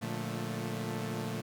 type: chord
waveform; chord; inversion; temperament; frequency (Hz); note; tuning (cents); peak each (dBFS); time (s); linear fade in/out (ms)
sawtooth; Bb major seventh; none; equal with one note detuned; 116.54 / 146.83 / 176.75 / 220; Bb2 / D3 / F3 / A3; 0 / 0 / +21 / 0; -35 / -38 / -37 / -35; 0.01-1.42; 20
effects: none